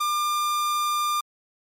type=tone; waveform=45% pulse; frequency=1198 Hz; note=D6; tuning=34 cents sharp; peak=-22 dBFS; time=0-1.21 s; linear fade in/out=10 ms; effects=MP3 64 kbps